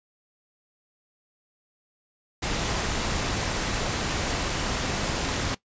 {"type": "noise with amplitude modulation", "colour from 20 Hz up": "pink", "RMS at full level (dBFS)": -26, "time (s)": [2.42, 5.55], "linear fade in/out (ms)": 10, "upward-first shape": "sine", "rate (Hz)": 246, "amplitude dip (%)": 30, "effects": ["noise-tail reverb RT60 0.1 s tail -18 dB re dry", "resampled to 16000 Hz"]}